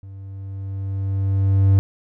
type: tone with level ramp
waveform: triangle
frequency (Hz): 97.3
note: G2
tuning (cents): -12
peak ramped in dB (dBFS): -33 to -8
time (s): 0.03-1.79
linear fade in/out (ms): 0
effects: none